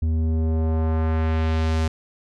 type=tone with low-pass filter sweep; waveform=square; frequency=80 Hz; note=D#2; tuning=49 cents sharp; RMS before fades=-21 dBFS; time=0.02-1.88 s; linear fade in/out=5 ms; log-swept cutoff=180 to 7500 Hz; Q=0.88; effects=none